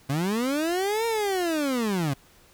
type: linear two-way sweep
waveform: 30% pulse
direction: up then down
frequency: 130.1 to 466.2 to 130.1 Hz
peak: -21 dBFS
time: 0.09-2.14 s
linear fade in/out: 10 ms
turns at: 1.06 s
effects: pink hiss -56 dBFS RMS until 2.53 s